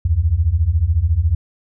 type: beating tone pair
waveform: sine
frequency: 73.42 / 87.42 Hz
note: D2 / F2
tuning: 0 / +2 cents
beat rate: 14 Hz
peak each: -17 / -15 dBFS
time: 0.05-1.35 s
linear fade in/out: 5 ms
effects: none